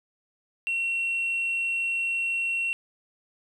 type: tone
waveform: sine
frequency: 2726 Hz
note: F7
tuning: 43 cents flat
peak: -23 dBFS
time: 0.67-2.73 s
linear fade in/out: 0 ms
effects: tanh soft clip ceiling -22 dBFS + 10-bit